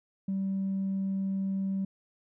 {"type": "tone with tanh clipping", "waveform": "triangle", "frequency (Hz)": 193.4, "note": "G3", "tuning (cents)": -23, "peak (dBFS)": -28, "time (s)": [0.28, 1.85], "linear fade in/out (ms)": 5, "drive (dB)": 5, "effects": []}